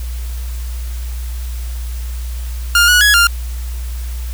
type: tone with pitch steps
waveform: sawtooth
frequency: 1408 / 1463 / 1674 / 1398 Hz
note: F6 / F#6 / G#6 / F6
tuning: +14 / -20 / +13 / +1 cents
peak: -4 dBFS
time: 2.75-3.27 s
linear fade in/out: 2 ms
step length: 130 ms
effects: added 60 Hz sine -20 dBFS peak until 4.33 s + white hiss -37 dBFS RMS until 4.33 s